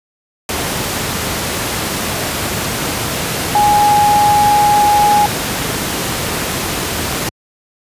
sine tone in noise, 830.6 Hz, G#5, in tune, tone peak -8 dBFS, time 3.55-5.26 s, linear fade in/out 2 ms, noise pink, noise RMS -18 dBFS, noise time 0.49-7.29 s, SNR +7 dB, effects high-pass 80 Hz 12 dB/octave + resampled to 32000 Hz

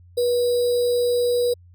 sine tone with sample-and-hold, 485.7 Hz, B4, 29 cents flat, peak -17 dBFS, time 0.17-1.54 s, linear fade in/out 10 ms, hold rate 4410 Hz, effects added 88 Hz sine -46 dBFS peak until 1.74 s

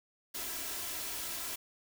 white noise with comb filter, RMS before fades -39 dBFS, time 0.34-1.56 s, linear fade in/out 10 ms, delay 3 ms, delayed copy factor +0.55, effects none

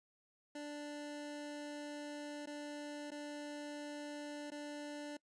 25% pulse tone with dropouts, 293.7 Hz, D4, in tune, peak -40 dBFS, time 0.55-5.17 s, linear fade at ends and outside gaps 5 ms, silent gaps 2.459-2.471 / 3.106-3.116 / 4.504-4.517 s, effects noise-tail reverb RT60 0.1 s tail -23 dB re dry + resampled to 22050 Hz

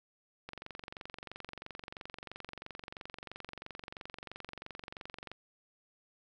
click train, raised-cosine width 0.3 ms, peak -27 dBFS, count 112, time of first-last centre 0.49-5.316 s, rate 23 Hz, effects none

